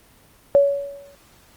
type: tone with exponential decay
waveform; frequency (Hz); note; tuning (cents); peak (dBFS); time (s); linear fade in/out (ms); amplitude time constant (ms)
sine; 563; C#5; +27; -8; 0.55-1.15; 0; 130
effects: pink hiss -53 dBFS RMS until 1.56 s + Opus 24 kbps